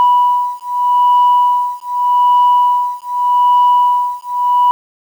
sine beating tone pair, 981 / 981.83 Hz, B5 / B5, -12 / -10 cents, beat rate 0.83 Hz, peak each -11 dBFS, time 0-4.71 s, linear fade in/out 0 ms, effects tanh soft clip ceiling -3 dBFS + 7-bit

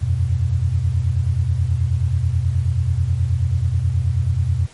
sine chord, E suspended second, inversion none, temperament equal with one note detuned, 83.17 / 92.5 / 123.47 Hz, E2 / F#2 / B2, +16 / 0 / 0 cents, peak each -20 dBFS, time 0.01-4.67 s, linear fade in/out 20 ms, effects pink hiss -46 dBFS RMS until 4.73 s + MP3 48 kbps

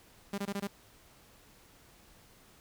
sawtooth tone bursts, 200 Hz, G3, 35 cents sharp, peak -29 dBFS, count 5, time 0.33-0.672 s, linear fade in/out 5 ms, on 50 ms, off 23 ms, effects pink hiss -60 dBFS RMS until 2.6 s

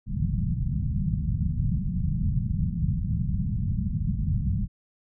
white low-pass noise, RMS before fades -26 dBFS, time 0.06-4.68 s, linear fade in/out 50 ms, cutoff 190 Hz, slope 48 dB/octave, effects none

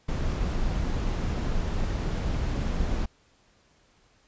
brown noise with amplitude modulation, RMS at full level -26 dBFS, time 0.08-3.06 s, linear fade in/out 10 ms, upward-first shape sine, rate 197 Hz, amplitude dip 25%, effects pink hiss -63 dBFS RMS until 4.27 s + resampled to 16000 Hz

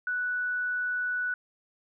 sine tone, 1480 Hz, F#6, in tune, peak -27 dBFS, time 0.07-1.34 s, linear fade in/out 2 ms, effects none

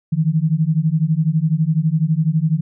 sine beating tone pair, 152.6 / 164.6 Hz, D#3 / E3, -33 / -2 cents, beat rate 12 Hz, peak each -17 dBFS, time 0.12-2.61 s, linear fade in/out 10 ms, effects none

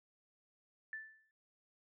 sine tone with exponential decay, 1760 Hz, A6, in tune, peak -39 dBFS, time 0.93-1.31 s, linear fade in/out 1 ms, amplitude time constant 82 ms, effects none

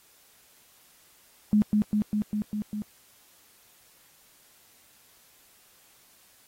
sine tone with echo, 210.4 Hz, G#3, 23 cents sharp, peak -17 dBFS, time 1.53-1.62 s, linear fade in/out 0 ms, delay 200 ms, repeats 6, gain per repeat -2 dB, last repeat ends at 2.82 s, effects white hiss -59 dBFS RMS until 6.47 s + AAC 48 kbps

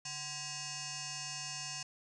sine tone with frequency modulation, 143.1 Hz, D3, 45 cents flat, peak -39 dBFS, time 0.05-1.83 s, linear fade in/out 5 ms, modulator 894 Hz, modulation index 7.8, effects none

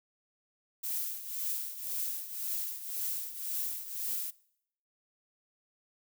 violet noise with tremolo, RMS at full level -33 dBFS, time 0.83-4.31 s, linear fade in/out 10 ms, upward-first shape triangle, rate 1.9 Hz, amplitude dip 75%, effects noise-tail reverb RT60 0.7 s tail -22 dB re dry

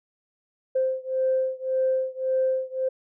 sine beating tone pair, 521 / 522.8 Hz, C5 / C5, -7 / -1 cents, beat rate 1.8 Hz, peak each -24 / -25 dBFS, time 0.75-2.89 s, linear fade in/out 10 ms, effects tanh soft clip ceiling -14 dBFS

